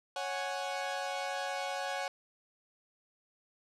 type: chord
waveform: sawtooth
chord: C# suspended fourth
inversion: none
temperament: equal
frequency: 554.4 / 740 / 830.6 Hz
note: C#5 / F#5 / G#5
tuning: 0 / 0 / 0 cents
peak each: -35 / -34 / -36 dBFS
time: 0.16-2.08 s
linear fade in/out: 2 ms
effects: low-pass 7000 Hz 12 dB/octave